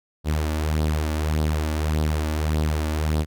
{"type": "tone with flanger", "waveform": "sawtooth", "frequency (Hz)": 77, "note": "D#2", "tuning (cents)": -17, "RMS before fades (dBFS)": -23, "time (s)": [0.24, 3.26], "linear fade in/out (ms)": 50, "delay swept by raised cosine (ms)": [0.21, 3.51], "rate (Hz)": 1.7, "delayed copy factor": 0.55, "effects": []}